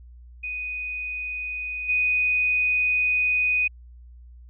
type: tone with level steps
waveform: sine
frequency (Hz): 2489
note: D#7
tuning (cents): 0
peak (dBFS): -28 / -19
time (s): 0.43-3.68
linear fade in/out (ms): 10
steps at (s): 1.88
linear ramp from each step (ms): 20
effects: added 60 Hz sine -43 dBFS peak until 4.49 s